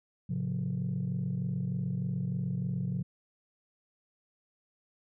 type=tone cluster; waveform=sine; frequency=108.8 / 135.4 / 178.7 Hz; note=A2 / C#3 / F3; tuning=-19 / -40 / +40 cents; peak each=-36 / -32 / -32 dBFS; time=0.29-3.03 s; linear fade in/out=10 ms; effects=tanh soft clip ceiling -25 dBFS